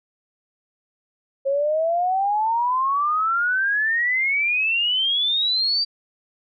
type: exponential sweep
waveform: sine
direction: up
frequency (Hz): 538 to 4699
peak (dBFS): -18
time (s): 1.45-5.85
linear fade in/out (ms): 20
effects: none